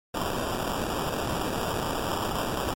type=noise with sample-and-hold; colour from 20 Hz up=white; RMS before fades=-29 dBFS; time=0.14-2.74 s; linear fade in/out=5 ms; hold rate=2100 Hz; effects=MP3 64 kbps